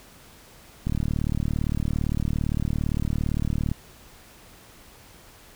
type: click train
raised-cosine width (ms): 5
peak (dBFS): -13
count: 108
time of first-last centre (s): 0.87-3.716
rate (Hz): 37.6
effects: pink hiss -50 dBFS RMS until 5.55 s